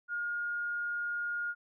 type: tone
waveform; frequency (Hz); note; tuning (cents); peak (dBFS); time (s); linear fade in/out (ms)
sine; 1425; F6; +34; -32; 0.08-1.55; 50
effects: none